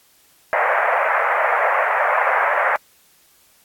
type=band-pass noise; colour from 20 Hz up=pink; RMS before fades=-18 dBFS; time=0.53-2.76 s; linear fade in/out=0 ms; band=560 to 2100 Hz; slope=48 dB/octave; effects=white hiss -55 dBFS RMS until 3.64 s + AAC 64 kbps